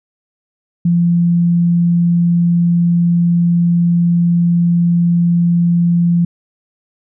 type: tone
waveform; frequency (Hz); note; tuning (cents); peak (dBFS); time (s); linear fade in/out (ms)
sine; 172; F3; -26; -9; 0.85-6.25; 5
effects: none

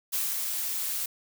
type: noise with ADSR envelope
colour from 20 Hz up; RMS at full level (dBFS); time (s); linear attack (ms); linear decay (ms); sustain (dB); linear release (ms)
blue; -28; 0.12-1.06; 21; 220; -3; 4
effects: none

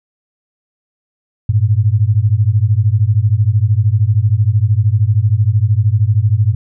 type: beating tone pair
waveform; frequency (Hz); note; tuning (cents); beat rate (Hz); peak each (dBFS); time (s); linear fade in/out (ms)
sine; 99.6 / 112.6; G2 / A2; +28 / +40; 13; -12; 1.49-6.55; 5
effects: none

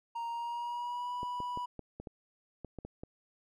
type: tone with pitch glide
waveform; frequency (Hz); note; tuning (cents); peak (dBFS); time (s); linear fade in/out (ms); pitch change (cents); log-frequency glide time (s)
triangle; 932.3 to 981.5; A#5 to B5; 0 to -11; -33; 0.15-1.66; 10; +89; 0.28-1.12
type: clicks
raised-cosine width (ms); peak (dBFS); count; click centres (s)
2; -29; 10; 1.231 / 1.403 / 1.574 / 1.793 / 2 / 2.072 / 2.647 / 2.787 / 2.85 / 3.035
effects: none

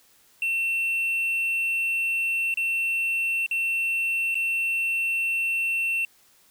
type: tone with dropouts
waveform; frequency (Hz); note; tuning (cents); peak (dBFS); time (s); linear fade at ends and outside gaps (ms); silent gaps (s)
triangle; 2700; E7; +41; -21; 0.42-6.05; 2; 2.541-2.572 / 3.463-3.511 / 4.345-4.353
effects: white hiss -59 dBFS RMS until 6.5 s

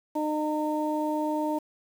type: harmonic tone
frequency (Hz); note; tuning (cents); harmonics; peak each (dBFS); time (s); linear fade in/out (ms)
304.8; D#4; -36; 1 / 2 / 3; -28 / -31 / -31; 0.15-1.59; 10
effects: 8-bit

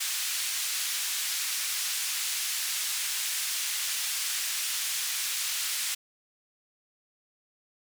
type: band-pass noise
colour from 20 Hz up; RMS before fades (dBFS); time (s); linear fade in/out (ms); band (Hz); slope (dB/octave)
white; -31; 0-5.95; 10; 1900 to 10000; 12
effects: none

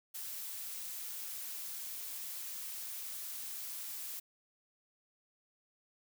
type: noise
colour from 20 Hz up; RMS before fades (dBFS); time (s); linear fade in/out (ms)
blue; -43; 0.14-4.2; 10
effects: none

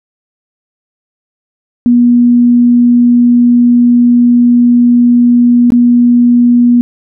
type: tone with dropouts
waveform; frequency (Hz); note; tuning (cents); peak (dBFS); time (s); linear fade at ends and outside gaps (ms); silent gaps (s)
sine; 241.4; B3; -39; -3; 1.86-6.81; 0; 5.704-5.721
effects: none

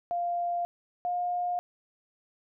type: tone pair in turn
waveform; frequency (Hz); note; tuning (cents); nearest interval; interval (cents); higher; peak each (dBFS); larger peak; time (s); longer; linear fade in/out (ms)
sine; 697 / 710.8; F5 / F5; -4 / +30; unison; 34; second; -27; neither; 0.11-0.65 / 1.05-1.59; neither; 0
effects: none

